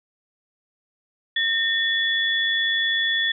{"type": "tone pair together", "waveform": "sine", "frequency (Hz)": [1824, 3425], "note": ["A#6", "A7"], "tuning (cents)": [-38, -47], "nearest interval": "major seventh", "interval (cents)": 1091, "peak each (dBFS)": -22, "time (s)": [1.36, 3.32], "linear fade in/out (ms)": 5, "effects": []}